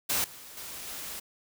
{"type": "noise with level steps", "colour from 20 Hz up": "white", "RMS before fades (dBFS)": [-28, -47, -41, -39], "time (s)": [0.09, 1.2], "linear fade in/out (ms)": 10, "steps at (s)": [0.24, 0.57, 0.87], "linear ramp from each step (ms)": 2, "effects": []}